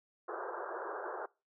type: band-pass noise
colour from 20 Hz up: pink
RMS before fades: -41 dBFS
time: 0.28-1.26 s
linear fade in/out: 5 ms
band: 350 to 1600 Hz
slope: 96 dB/octave
effects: noise-tail reverb RT60 0.3 s tail -24 dB re dry